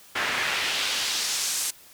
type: noise with band-pass filter sweep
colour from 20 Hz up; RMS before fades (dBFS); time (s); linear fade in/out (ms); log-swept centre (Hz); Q
pink; -27; 0.15-1.71; 10; 1600 to 8400; 1.2
effects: white hiss -51 dBFS RMS until 1.93 s